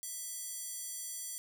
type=tone with high-pass filter; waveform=square; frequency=659.3 Hz; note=E5; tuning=in tune; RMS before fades=-42 dBFS; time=0.03-1.38 s; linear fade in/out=0 ms; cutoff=7800 Hz; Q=1.7; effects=none